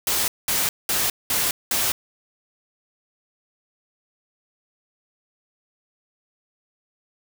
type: noise bursts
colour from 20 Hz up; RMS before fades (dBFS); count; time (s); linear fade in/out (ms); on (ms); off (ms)
white; -22; 5; 0.07-1.92; 2; 210; 200
effects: none